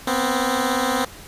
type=beating tone pair; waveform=10% pulse; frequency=244.4 / 261.4 Hz; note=B3 / C4; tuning=-18 / -1 cents; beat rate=17 Hz; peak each=-15 / -13 dBFS; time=0.07-1.05 s; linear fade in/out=5 ms; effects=pink hiss -41 dBFS RMS until 1.27 s + resampled to 32000 Hz